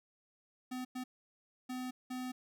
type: tone bursts at uneven times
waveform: square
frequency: 253.6 Hz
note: B3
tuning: 46 cents sharp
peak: -39 dBFS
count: 4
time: 0.71-0.85 / 0.95-1.04 / 1.69-1.91 / 2.1-2.32 s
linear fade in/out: 10 ms
effects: none